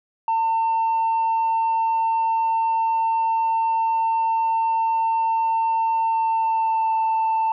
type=tone with pitch glide; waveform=sine; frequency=902 to 890.6 Hz; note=A5 to A5; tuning=+43 to +21 cents; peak=-16 dBFS; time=0.28-7.52 s; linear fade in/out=2 ms; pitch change=-22 cents; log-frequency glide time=6.07-6.94 s; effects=tanh soft clip ceiling -16 dBFS